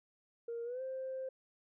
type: tone with pitch glide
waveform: sine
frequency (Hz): 467.2 to 524.4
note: A#4 to C5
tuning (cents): +4 to +4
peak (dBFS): -37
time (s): 0.48-1.29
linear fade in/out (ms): 5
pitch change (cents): +200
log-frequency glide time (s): 0.64-0.82
effects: tanh soft clip ceiling -34 dBFS